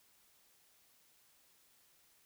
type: silence
effects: white hiss -69 dBFS RMS until 2.25 s